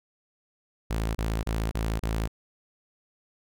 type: tone bursts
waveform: sawtooth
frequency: 55 Hz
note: A1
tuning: in tune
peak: -22 dBFS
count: 5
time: 0.9-2.278 s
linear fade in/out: 10 ms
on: 250 ms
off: 32 ms
effects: none